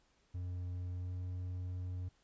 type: tone with pitch glide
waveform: triangle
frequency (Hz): 89.7 to 90.64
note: F2 to F#2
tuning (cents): +47 to -35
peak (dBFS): -36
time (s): 0.34-2.09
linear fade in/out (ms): 10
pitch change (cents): +18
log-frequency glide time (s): 0.91-1.15
effects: pink hiss -73 dBFS RMS until 2.23 s + resampled to 16000 Hz